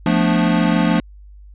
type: chord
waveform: square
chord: B half-diminished seventh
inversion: second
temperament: equal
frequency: 174.61 / 220 / 246.9 / 293.7 Hz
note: F3 / A3 / B3 / D4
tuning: 0 / 0 / 0 / 0 cents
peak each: -18 / -19 / -23 / -21 dBFS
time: 0.06-1 s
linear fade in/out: 2 ms
effects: added 50 Hz sine -38 dBFS peak until 1.54 s + resampled to 8000 Hz